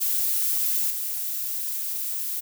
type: noise with level steps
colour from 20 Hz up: violet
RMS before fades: -24 / -29 dBFS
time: 0-2.41 s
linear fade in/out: 20 ms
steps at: 0.9 s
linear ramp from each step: 5 ms
effects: none